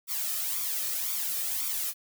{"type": "noise with flanger", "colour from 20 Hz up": "blue", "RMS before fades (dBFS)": -31, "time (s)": [0.07, 1.94], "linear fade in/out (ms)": 50, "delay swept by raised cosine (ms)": [0.86, 1.66], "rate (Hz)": 1.9, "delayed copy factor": 0.65, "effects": []}